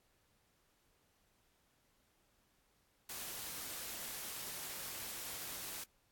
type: noise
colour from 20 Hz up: white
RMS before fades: -45 dBFS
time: 3.09-5.84 s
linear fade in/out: 5 ms
effects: pink hiss -75 dBFS RMS until 6.11 s + AAC 64 kbps